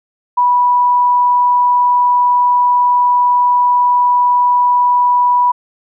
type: tone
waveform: sine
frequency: 981 Hz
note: B5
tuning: 12 cents flat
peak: -8 dBFS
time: 0.37-5.52 s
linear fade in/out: 10 ms
effects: none